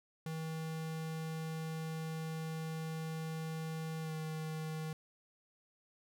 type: tone with pitch glide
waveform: square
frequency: 160 to 157.62 Hz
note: D#3 to D#3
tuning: +49 to +23 cents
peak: -39 dBFS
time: 0.26-4.93 s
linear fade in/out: 2 ms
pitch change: -26 cents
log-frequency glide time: 4.01-4.13 s
effects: none